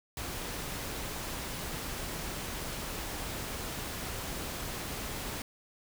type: noise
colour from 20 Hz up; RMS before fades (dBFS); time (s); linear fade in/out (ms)
pink; -38; 0.17-5.42; 2
effects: none